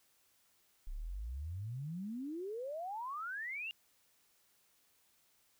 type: exponential sweep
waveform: sine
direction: up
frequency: 30.87 to 2855 Hz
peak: -39 dBFS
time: 0.87-3.71 s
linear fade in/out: 0 ms
effects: white hiss -72 dBFS RMS until 5.59 s